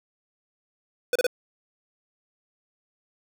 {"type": "tone bursts", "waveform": "square", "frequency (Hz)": 496.9, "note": "B4", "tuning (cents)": 11, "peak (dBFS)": -20, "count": 3, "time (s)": [1.13, 1.267], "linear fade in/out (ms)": 2, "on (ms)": 25, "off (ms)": 31, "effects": []}